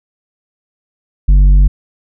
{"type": "tone with tanh clipping", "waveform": "triangle", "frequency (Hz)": 48, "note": "G1", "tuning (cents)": -36, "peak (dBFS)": -5, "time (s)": [1.28, 1.68], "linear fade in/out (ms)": 10, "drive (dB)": 11, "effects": []}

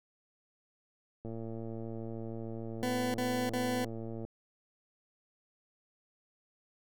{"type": "click train", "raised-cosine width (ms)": 2, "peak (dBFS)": -29, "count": 340, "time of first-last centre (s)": [1.25, 4.25], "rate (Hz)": 113}
{"type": "tone bursts", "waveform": "20% pulse", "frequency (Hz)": 250, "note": "B3", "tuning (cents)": 21, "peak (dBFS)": -26, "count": 3, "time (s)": [2.83, 3.846], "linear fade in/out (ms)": 0, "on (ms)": 310, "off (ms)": 43}
{"effects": []}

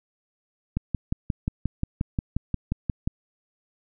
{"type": "click train", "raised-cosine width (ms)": 5, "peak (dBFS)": -12, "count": 14, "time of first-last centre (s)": [0.77, 3.075], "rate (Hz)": 5.64, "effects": []}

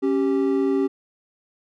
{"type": "tone pair together", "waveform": "triangle", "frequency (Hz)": [275, 390], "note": ["C#4", "G4"], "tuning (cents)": [-14, -9], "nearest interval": "tritone", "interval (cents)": 605, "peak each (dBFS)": -19, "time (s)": [0.02, 0.88], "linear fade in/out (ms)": 20, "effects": []}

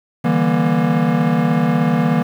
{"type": "chord", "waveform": "square", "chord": "E half-diminished seventh", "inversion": "third", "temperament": "just", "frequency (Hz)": [148.33, 164.81, 197.78, 237.3], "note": ["D3", "E3", "G3", "Bb3"], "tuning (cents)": [18, 0, 16, 31], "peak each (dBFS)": [-23, -18, -23, -18], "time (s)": [0.24, 2.23], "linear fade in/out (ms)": 10, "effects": ["low-pass 2000 Hz 12 dB/octave", "7-bit"]}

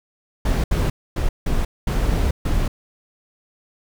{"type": "noise bursts at uneven times", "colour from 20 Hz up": "brown", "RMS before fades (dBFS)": -19, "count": 6, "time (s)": [[0.45, 0.64], [0.71, 0.9], [1.16, 1.29], [1.46, 1.65], [1.87, 2.31], [2.45, 2.68]], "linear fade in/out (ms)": 5, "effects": []}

